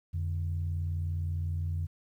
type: tone pair together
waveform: sine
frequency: 87.31 / 146.83 Hz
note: F2 / D3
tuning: 0 / 0 cents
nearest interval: major sixth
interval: 900 cents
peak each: -29 / -38 dBFS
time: 0.13-1.87 s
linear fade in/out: 20 ms
effects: tanh soft clip ceiling -23 dBFS + 11-bit